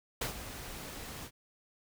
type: noise with ADSR envelope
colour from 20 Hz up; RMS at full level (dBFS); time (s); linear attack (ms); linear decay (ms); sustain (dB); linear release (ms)
pink; -33; 0.21-1.31; 6; 110; -11; 66
effects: none